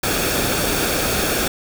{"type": "noise with comb filter", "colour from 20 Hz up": "pink", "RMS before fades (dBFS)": -20, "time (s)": [0.03, 1.48], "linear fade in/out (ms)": 5, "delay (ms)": 1, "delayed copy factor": -0.5, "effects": []}